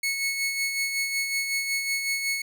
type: tone with tremolo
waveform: sawtooth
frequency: 2200 Hz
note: C#7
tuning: 14 cents flat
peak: -20 dBFS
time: 0.03-2.42 s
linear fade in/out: 5 ms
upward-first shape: sine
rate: 5.4 Hz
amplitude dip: 45%
effects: none